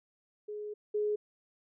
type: tone pair in turn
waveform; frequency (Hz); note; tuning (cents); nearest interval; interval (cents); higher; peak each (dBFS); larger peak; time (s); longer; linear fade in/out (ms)
sine; 419.6 / 419.6; G#4 / G#4; +18 / +18; unison; 0; neither; -37 / -28; second; 0.48-0.74 / 0.94-1.16; first; 10
effects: none